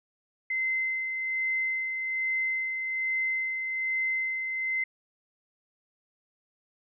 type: tone with tremolo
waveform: sine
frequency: 2065 Hz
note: C7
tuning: 23 cents flat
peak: -25 dBFS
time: 0.5-4.84 s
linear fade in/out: 5 ms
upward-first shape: sine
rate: 1.2 Hz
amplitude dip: 40%
effects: none